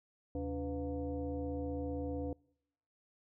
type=tone with frequency modulation; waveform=sine; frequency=287.2 Hz; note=D4; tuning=39 cents flat; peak=-35 dBFS; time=0.35-2.33 s; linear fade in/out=2 ms; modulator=210 Hz; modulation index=1.3; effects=noise-tail reverb RT60 0.8 s tail -26 dB re dry